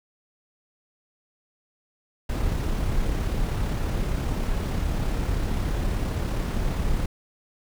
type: noise with amplitude modulation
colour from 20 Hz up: brown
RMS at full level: -24 dBFS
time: 2.29-7.06 s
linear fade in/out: 5 ms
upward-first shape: sine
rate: 35.1 Hz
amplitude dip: 25%
effects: none